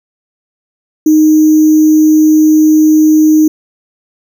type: tone with sample-and-hold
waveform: sine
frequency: 310 Hz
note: D#4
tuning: 6 cents flat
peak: -3 dBFS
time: 1.06-3.48 s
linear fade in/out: 5 ms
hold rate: 6300 Hz
effects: none